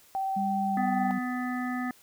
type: tone with vibrato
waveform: sine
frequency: 773 Hz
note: G5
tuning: 24 cents flat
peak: -27 dBFS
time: 0.15-1.11 s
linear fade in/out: 0 ms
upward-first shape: sine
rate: 17 Hz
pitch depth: 10 cents each way
type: tone with pitch glide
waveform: sine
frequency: 199 to 194.79 Hz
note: G3 to G3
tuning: +26 to -11 cents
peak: -29 dBFS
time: 0.36-1.19 s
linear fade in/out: 10 ms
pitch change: -37 cents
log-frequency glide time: 0.67-0.91 s
type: harmonic tone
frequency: 250 Hz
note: B3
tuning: 21 cents sharp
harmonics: 1 / 3 / 5 / 7 / 8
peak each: -30 / -37 / -39 / -39 / -43 dBFS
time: 0.77-1.91 s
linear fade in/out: 2 ms
effects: white hiss -58 dBFS RMS until 2.02 s